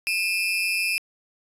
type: tone pair together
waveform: 35% pulse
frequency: 2442 / 2629 Hz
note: D#7 / E7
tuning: -33 / -5 cents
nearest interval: minor second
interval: 128 cents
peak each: -24 / -23 dBFS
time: 0.07-0.98 s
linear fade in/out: 0 ms
effects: resampled to 32000 Hz